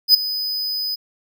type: tone with ADSR envelope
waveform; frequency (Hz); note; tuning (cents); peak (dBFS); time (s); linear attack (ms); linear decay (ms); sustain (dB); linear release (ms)
square; 5000; D#8; +8; -6; 0.08-0.96; 63; 8; -16; 19
effects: none